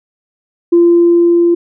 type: tone with level ramp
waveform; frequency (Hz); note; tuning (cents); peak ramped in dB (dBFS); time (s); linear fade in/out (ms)
sine; 343.4; F4; -29; -3 to -6; 0.72-1.55; 10
effects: tanh soft clip ceiling 0 dBFS